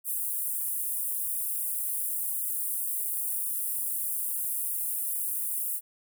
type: high-pass noise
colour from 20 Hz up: pink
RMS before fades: -31 dBFS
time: 0.04-5.81 s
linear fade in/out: 50 ms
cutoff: 9300 Hz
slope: 48 dB/octave
effects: none